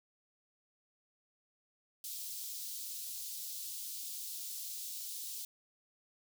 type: high-pass noise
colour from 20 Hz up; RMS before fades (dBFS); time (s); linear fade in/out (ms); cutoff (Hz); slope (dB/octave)
white; -43; 2.04-5.45; 2; 3700; 24
effects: none